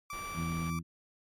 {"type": "tone", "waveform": "30% pulse", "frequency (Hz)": 1165, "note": "D6", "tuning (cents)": -14, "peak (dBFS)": -36, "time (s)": [0.1, 0.79], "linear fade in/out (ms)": 2}
{"type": "low-pass noise", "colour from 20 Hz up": "pink", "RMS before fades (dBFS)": -47, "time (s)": [0.13, 0.7], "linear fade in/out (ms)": 0, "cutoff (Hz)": 3900, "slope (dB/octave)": 96}
{"type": "harmonic tone", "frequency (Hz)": 82.6, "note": "E2", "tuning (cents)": 4, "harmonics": [1, 2, 3, 4], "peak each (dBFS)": [-40, -33, -42, -47], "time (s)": [0.34, 0.83], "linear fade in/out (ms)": 50}
{"effects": ["MP3 64 kbps"]}